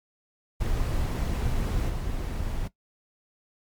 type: noise with level steps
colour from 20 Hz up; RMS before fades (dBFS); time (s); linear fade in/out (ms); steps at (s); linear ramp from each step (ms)
brown; -26 / -30; 0.6-2.68; 10; 1.89; 10
effects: noise-tail reverb RT60 0.1 s tail -17 dB re dry + MP3 96 kbps